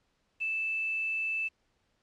sine tone with quantisation, 2637 Hz, E7, in tune, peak -29 dBFS, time 0.4-1.49 s, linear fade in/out 20 ms, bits 9, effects pink hiss -74 dBFS RMS until 2.02 s + low-pass 6000 Hz 12 dB/octave

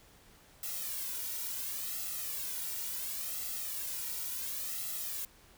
blue noise with flanger, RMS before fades -38 dBFS, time 0.63-5.25 s, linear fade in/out 2 ms, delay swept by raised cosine 1.5 to 2.14 ms, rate 0.71 Hz, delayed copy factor +1, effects pink hiss -60 dBFS RMS until 5.57 s

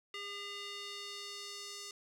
square tone with band-pass filter sweep, 404.8 Hz, G#4, 44 cents flat, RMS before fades -45 dBFS, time 0.14-1.91 s, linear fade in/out 2 ms, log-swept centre 2800 to 5800 Hz, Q 1.6, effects none

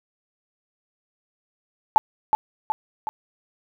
sine tone with echo, 866 Hz, A5, 28 cents flat, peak -9 dBFS, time 1.96-1.98 s, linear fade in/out 0 ms, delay 370 ms, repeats 3, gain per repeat -5 dB, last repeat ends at 3.09 s, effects none

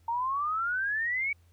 sine exponential sweep, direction up, 912 to 2283 Hz, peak -27 dBFS, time 0.08-1.33 s, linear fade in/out 5 ms, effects added 85 Hz sine -58 dBFS peak until 1.52 s + pink hiss -70 dBFS RMS until 1.52 s

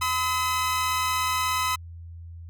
sawtooth tone pair together, 1016 / 1279.2 Hz, B5 / D#6, +49 / +48 cents, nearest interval major third, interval 399 cents, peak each -22 / -23 dBFS, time 0.01-1.76 s, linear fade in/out 10 ms, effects added 84 Hz sine -38 dBFS peak until 2.49 s

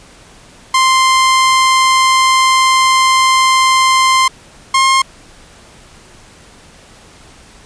sawtooth tone pair in turn, 1046.5 / 1065.4 Hz, C6 / C6, 0 / +31 cents, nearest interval unison, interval 31 cents, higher second, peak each -4 dBFS, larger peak neither, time 0.74-4.28 / 4.74-5.02 s, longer first, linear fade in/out 5 ms, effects pink hiss -41 dBFS RMS until 7.65 s + resampled to 22050 Hz

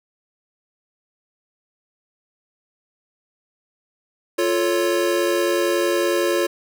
square chord, F augmented, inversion none, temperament equal with one note detuned, 349.2 / 440 / 556.6 Hz, F4 / A4 / C#5, 0 / 0 / +7 cents, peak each -21 / -26 / -23 dBFS, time 4.38-6.47 s, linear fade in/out 10 ms, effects none

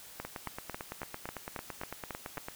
two click trains, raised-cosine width 0.5 ms, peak -23 / -22 dBFS, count 21 / 9, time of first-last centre 0.25-2.485 / 0.2-2.38 s, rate 8.95 / 3.67 Hz, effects white hiss -51 dBFS RMS until 2.55 s

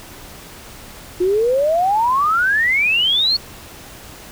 sine exponential sweep, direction up, 350.1 to 4435 Hz, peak -13 dBFS, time 1.2-3.37 s, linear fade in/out 10 ms, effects pink hiss -38 dBFS RMS until 4.31 s

